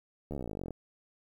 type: slowing click train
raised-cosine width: 2 ms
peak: -25 dBFS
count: 23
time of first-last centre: 0.31-0.707 s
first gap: 13 ms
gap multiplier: 1.03
effects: 10-bit